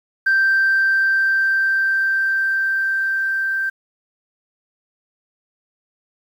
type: tone with level ramp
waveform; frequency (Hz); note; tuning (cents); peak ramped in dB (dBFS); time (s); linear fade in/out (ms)
sine; 1567; G6; -1; -11 to -18; 0.26-3.7; 10
effects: tanh soft clip ceiling -10 dBFS + 8-bit